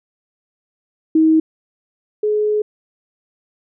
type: tone pair in turn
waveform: sine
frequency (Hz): 317.6 / 422.9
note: D#4 / G#4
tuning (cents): +36 / +31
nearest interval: perfect fourth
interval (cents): 495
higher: second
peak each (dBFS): -9 / -14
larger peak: first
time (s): 1.15-1.4 / 2.23-2.62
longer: second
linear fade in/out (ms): 5
effects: none